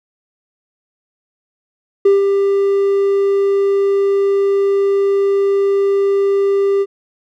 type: tone with ADSR envelope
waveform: triangle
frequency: 396.4 Hz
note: G4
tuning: 19 cents sharp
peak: -3 dBFS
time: 2.05-6.86 s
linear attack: 8 ms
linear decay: 150 ms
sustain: -6 dB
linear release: 46 ms
effects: tanh soft clip ceiling -1 dBFS